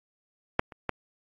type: clicks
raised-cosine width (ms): 0.5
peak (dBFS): -6 / -29 / -12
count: 3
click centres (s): 0.594 / 0.722 / 0.893
effects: AAC 32 kbps